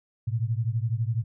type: beating tone pair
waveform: sine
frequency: 110 / 122 Hz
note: A2 / B2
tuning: 0 / -21 cents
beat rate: 12 Hz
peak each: -26 / -28 dBFS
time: 0.27-1.24 s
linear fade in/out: 10 ms
effects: none